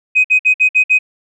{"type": "tone bursts", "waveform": "sine", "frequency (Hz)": 2514, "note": "D#7", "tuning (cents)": 17, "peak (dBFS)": -6, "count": 6, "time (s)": [0.15, 0.989], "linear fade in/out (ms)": 20, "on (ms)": 94, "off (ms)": 55, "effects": ["tanh soft clip ceiling -2 dBFS"]}